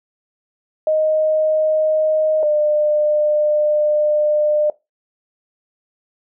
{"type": "tone pair in turn", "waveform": "sine", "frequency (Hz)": [622.3, 601.1], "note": ["D#5", "D5"], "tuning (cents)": [0, 40], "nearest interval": "minor second", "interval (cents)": 60, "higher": "first", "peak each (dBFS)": -13, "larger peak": "neither", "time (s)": [[0.87, 2.43], [2.43, 4.7]], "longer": "second", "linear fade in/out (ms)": 2, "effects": ["noise-tail reverb RT60 0.2 s tail -19 dB re dry"]}